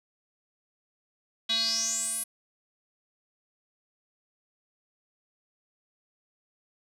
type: tone with band-pass filter sweep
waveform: square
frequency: 225.9 Hz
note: A3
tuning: 46 cents sharp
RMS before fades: -29 dBFS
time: 1.49-2.24 s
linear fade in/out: 10 ms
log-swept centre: 3600 to 11000 Hz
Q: 9.3
effects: none